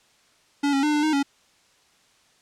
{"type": "tone with pitch steps", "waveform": "square", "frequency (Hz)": [285, 274.3, 300, 297.4, 310.3, 279.6], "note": ["C#4", "C#4", "D4", "D4", "D#4", "C#4"], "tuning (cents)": [48, -18, 37, 22, -5, 15], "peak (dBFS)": -20, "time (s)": [0.63, 1.23], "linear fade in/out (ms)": 10, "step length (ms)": 100, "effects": ["white hiss -60 dBFS RMS until 2.41 s", "low-pass 7000 Hz 12 dB/octave"]}